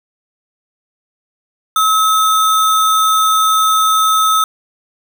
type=tone with sample-and-hold; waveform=sine; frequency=1289 Hz; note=E6; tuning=39 cents flat; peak=-9 dBFS; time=1.76-4.44 s; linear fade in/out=2 ms; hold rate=4900 Hz; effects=none